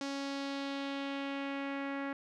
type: tone with low-pass filter sweep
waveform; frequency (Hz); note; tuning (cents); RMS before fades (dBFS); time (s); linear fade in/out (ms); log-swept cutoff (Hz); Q
sawtooth; 277.2; C#4; 0; -38; 0.01-2.13; 2; 5600 to 1900; 1.9
effects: none